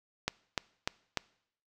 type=click train; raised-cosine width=0.2 ms; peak=-12 dBFS; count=4; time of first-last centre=0.28-1.173 s; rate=3.36 Hz; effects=noise-tail reverb RT60 0.7 s tail -23 dB re dry